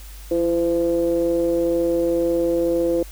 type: ring-modulated tone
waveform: triangle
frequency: 87 Hz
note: F2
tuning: 6 cents flat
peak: -12 dBFS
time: 0.31-3.03 s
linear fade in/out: 5 ms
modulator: 424 Hz
effects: added 50 Hz sine -36 dBFS peak until 3.11 s + white hiss -45 dBFS RMS until 3.11 s